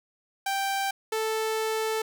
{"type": "tone pair in turn", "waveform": "sawtooth", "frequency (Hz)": [784, 440], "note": ["G5", "A4"], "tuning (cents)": [0, 0], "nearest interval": "minor seventh", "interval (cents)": 1000, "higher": "first", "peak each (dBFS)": -22, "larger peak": "neither", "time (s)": [[0.46, 0.91], [1.12, 2.02]], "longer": "second", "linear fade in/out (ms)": 5, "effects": []}